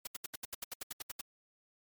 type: noise bursts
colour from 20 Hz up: white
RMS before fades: -40 dBFS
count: 13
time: 0.05-1.212 s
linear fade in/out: 5 ms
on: 22 ms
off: 73 ms
effects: MP3 96 kbps